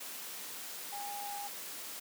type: tone in noise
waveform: sine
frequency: 814 Hz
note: G#5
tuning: 35 cents flat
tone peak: -40 dBFS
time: 0.92-1.48 s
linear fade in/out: 10 ms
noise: white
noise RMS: -44 dBFS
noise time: 0-2 s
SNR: +1 dB
effects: high-pass 200 Hz 12 dB/octave